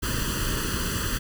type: noise with comb filter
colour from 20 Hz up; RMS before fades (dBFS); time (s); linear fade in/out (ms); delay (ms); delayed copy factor
pink; -27; 0.02-1.19; 20; 0.66; +1
effects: none